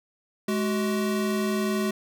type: tone pair together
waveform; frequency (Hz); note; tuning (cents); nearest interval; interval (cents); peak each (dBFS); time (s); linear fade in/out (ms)
square; 211.2 / 375.8; G#3 / F#4; +29 / +27; minor seventh; 998; -26 / -29; 0.48-1.91; 5
effects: none